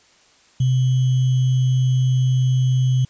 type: tone with sample-and-hold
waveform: sine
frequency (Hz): 128.3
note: C3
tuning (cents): -34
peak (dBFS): -14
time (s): 0.6-3.05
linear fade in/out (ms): 5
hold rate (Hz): 3150
effects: white hiss -54 dBFS RMS until 3.09 s + resampled to 16000 Hz